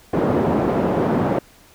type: band-pass noise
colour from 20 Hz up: pink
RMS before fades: -19 dBFS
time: 0.13-1.39 s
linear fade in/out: 5 ms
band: 180 to 670 Hz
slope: 12 dB/octave
effects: pink hiss -50 dBFS RMS until 1.74 s